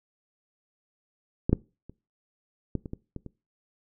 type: clicks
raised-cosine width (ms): 3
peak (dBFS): -11 / -6 / -30 / -15 / -24 / -21 / -23 / -27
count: 8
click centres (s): 1.495 / 1.53 / 1.896 / 2.753 / 2.858 / 2.934 / 3.163 / 3.263
effects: noise-tail reverb RT60 0.3 s tail -22 dB re dry

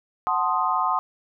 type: chord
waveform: sine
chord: F# diminished seventh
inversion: none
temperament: equal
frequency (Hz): 740 / 880 / 1046.5 / 1244.5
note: F#5 / A5 / C6 / Eb6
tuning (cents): 0 / 0 / 0 / 0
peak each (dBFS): -27 / -27 / -24 / -25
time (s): 0.27-0.99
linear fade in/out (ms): 0
effects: none

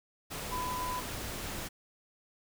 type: tone in noise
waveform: sine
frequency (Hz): 1000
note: B5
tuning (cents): +21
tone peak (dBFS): -34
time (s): 0.51-1.01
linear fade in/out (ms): 20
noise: pink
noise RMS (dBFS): -39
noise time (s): 0.3-1.69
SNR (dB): +2
effects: none

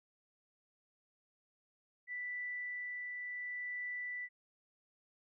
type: tone with tremolo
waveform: sine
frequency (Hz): 1975.5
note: B6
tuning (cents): 0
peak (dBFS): -38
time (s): 2.07-4.29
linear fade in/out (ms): 50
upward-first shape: triangle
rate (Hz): 0.7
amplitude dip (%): 25
effects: none

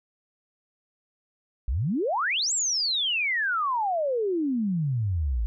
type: exponential two-way sweep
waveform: sine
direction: up then down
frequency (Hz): 51.8 to 7900 to 51.8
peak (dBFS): -23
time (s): 1.68-5.46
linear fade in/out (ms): 0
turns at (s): 2.53
effects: none

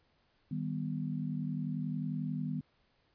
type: chord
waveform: sine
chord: Eb augmented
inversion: none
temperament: equal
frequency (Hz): 155.56 / 196 / 246.9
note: Eb3 / G3 / B3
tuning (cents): 0 / 0 / 0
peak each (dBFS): -36 / -39 / -38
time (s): 0.51-2.61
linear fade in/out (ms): 5
effects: pink hiss -72 dBFS RMS until 3.14 s + resampled to 11025 Hz

